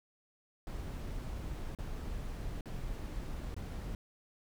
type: noise with dropouts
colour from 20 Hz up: brown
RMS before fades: -40 dBFS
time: 0.67-3.95 s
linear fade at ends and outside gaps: 1 ms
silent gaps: 1.75-1.787 / 2.609-2.657 / 3.544-3.565 s
effects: none